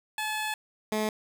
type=tone pair in turn; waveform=15% pulse; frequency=860 / 215 Hz; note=A5 / A3; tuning=-40 / -40 cents; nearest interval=2 octaves; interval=2400 cents; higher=first; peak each=-23 / -20 dBFS; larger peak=second; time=0.18-0.54 / 0.92-1.09 s; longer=first; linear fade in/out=2 ms; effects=none